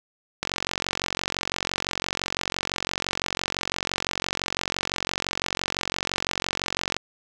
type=click train; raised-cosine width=0.2 ms; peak=-7 dBFS; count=301; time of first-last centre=0.43-6.966 s; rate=45.9 Hz; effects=none